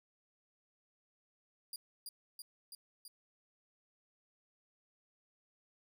20% pulse tone with echo, 4820 Hz, D8, 44 cents sharp, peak -36 dBFS, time 1.73-1.76 s, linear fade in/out 2 ms, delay 330 ms, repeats 4, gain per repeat -2 dB, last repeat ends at 3.08 s, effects none

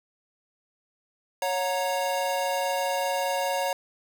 square chord, F# major, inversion second, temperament equal with one note detuned, 554.4 / 726 / 932.3 Hz, C#5 / F#5 / A#5, 0 / -33 / 0 cents, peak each -29 / -31 / -31 dBFS, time 1.42-3.73 s, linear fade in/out 2 ms, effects none

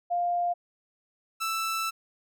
sine / sawtooth tone pair in turn, 701 / 1323.3 Hz, F5 / E6, +6 / +6 cents, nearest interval major seventh, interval 1100 cents, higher second, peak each -24 dBFS, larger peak neither, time 0.1-0.54 / 1.4-1.91 s, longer second, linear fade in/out 20 ms, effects none

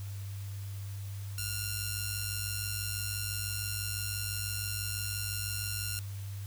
5% pulse ring-modulated tone, 1383 Hz, F6, 17 cents flat, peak -20 dBFS, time 1.38-5.99 s, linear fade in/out 0 ms, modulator 1330 Hz, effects added 99 Hz sine -37 dBFS peak until 6.46 s + white hiss -53 dBFS RMS until 6.46 s

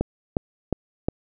click train, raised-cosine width 2 ms, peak -8 dBFS, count 4, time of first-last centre 0.01-1.085 s, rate 2.79 Hz, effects none

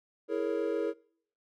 triangle chord, A# half-diminished seventh, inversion second, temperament equal with one note detuned, 329.6 / 418.9 / 466.2 / 554.4 Hz, E4 / G#4 / A#4 / C#5, 0 / +15 / 0 / 0 cents, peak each -33 / -31 / -31 / -35 dBFS, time 0.28-0.94 s, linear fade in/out 50 ms, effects noise-tail reverb RT60 0.6 s tail -24 dB re dry

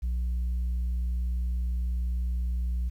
sine tone, 60.6 Hz, B1, 32 cents flat, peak -23 dBFS, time 0.02-2.9 s, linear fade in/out 20 ms, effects tanh soft clip ceiling -25 dBFS + 10-bit

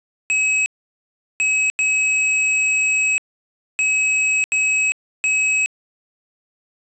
square tone bursts at uneven times, 2559 Hz, D#7, 48 cents sharp, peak -16 dBFS, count 6, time 0.3-0.66 / 1.4-1.7 / 1.79-3.18 / 3.79-4.44 / 4.52-4.92 / 5.24-5.66 s, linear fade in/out 0 ms, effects resampled to 22050 Hz + 8-bit

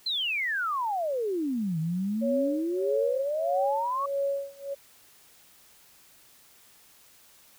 sine exponential two-way sweep, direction down then up, 4186 to 155.56 to 1141 Hz, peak -26 dBFS, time 0.06-4.06 s, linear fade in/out 5 ms, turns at 1.79 s
sine tone with tremolo, 557 Hz, C#5, 8 cents sharp, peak -24 dBFS, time 2.21-4.75 s, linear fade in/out 20 ms, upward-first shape sine, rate 1.6 Hz, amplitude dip 95%
effects white hiss -57 dBFS RMS until 7.58 s

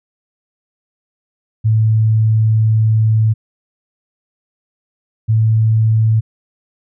sine tone pair in turn, 110 / 110.7 Hz, A2 / A2, 0 / +11 cents, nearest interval unison, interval 11 cents, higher second, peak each -9 dBFS, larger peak neither, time 1.64-3.34 / 5.28-6.21 s, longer first, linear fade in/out 20 ms, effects none

